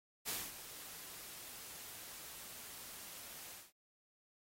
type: noise with ADSR envelope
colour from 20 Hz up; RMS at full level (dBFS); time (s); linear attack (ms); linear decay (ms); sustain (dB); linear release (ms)
white; -39; 0.25-3.72; 39; 220; -12; 190
effects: AAC 48 kbps